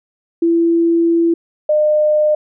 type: tone pair in turn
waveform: sine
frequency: 335.5 / 606.1 Hz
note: E4 / D#5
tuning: +31 / -46 cents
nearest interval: minor seventh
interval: 1023 cents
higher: second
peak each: -10 dBFS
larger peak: neither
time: 0.42-1.34 / 1.69-2.35 s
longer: first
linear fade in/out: 5 ms
effects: none